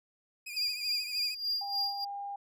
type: tone with vibrato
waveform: sawtooth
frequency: 2460 Hz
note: D#7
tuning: 20 cents flat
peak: -36 dBFS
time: 0.46-1.35 s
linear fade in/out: 10 ms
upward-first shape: triangle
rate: 13 Hz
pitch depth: 78 cents each way
type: tone with tremolo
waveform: triangle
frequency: 4806 Hz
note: D8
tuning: 39 cents sharp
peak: -27 dBFS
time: 0.56-2.05 s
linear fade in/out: 10 ms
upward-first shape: sine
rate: 3.4 Hz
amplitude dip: 75%
type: tone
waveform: sine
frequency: 804 Hz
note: G5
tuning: 44 cents sharp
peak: -36 dBFS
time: 1.61-2.36 s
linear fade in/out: 5 ms
effects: none